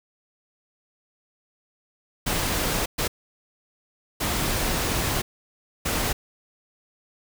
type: noise bursts at uneven times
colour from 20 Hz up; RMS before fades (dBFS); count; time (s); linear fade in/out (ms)
pink; -25; 4; 2.26-2.86 / 2.98-3.08 / 4.2-5.22 / 5.85-6.13; 10
effects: none